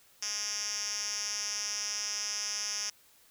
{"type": "tone with band-pass filter", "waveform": "5% pulse", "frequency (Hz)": 207.7, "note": "G#3", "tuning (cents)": 0, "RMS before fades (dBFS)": -35, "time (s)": [0.22, 2.9], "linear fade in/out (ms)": 5, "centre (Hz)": 5500, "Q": 4.9, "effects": ["white hiss -62 dBFS RMS until 3.3 s"]}